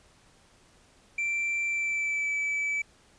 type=tone with pitch glide; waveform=triangle; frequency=2349 to 2303 Hz; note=D7 to D7; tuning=0 to -34 cents; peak=-25 dBFS; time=1.18-2.82 s; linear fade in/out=5 ms; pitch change=-34 cents; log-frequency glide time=1.66-2.32 s; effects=pink hiss -60 dBFS RMS until 3.18 s + resampled to 22050 Hz